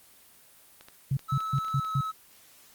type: clicks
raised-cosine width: 0.2 ms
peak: -30 dBFS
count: 8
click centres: 0.81 / 0.885 / 1.193 / 1.405 / 1.582 / 1.647 / 1.683 / 1.848 s
type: tone bursts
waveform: sine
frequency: 136.3 Hz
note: C#3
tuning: 29 cents flat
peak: -23 dBFS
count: 5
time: 1.11-2.01 s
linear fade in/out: 5 ms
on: 60 ms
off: 150 ms
type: tone with pitch glide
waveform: triangle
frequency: 1301 to 1290.5 Hz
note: E6 to E6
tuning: -23 to -37 cents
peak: -28 dBFS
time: 1.28-2.12 s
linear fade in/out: 20 ms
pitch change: -14 cents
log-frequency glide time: 1.81-1.88 s
effects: white hiss -56 dBFS RMS until 2.74 s + Opus 24 kbps